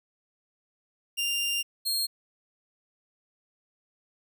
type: tone pair in turn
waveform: sawtooth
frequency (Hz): 2794 / 4240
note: F7 / C8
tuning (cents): 0 / +22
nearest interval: perfect fifth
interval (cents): 722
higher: second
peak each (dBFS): -23 / -23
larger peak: neither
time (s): 1.17-1.63 / 1.85-2.07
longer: first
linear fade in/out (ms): 20
effects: none